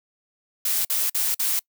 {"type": "noise bursts", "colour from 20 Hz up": "blue", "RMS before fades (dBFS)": -23, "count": 4, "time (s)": [0.65, 1.594], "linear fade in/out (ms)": 5, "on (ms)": 200, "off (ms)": 48, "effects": ["noise-tail reverb RT60 0.1 s tail -26 dB re dry"]}